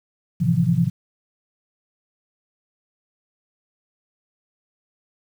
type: chord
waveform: sine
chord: F major seventh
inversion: first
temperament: equal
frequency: 110 / 130.81 / 164.81 / 174.61 Hz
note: A2 / C3 / E3 / F3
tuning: 0 / 0 / 0 / 0 cents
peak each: -26 / -22 / -20 / -20 dBFS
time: 0.4-0.9 s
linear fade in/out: 20 ms
effects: 8-bit